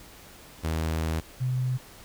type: tone pair in turn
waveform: sawtooth / sine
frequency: 80.1 / 127.45 Hz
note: E2 / C3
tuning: -49 / -45 cents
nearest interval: minor sixth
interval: 804 cents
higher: second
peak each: -22 / -24 dBFS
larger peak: first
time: 0.63-1.21 / 1.4-1.78 s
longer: first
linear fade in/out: 20 ms
effects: pink hiss -49 dBFS RMS until 2.04 s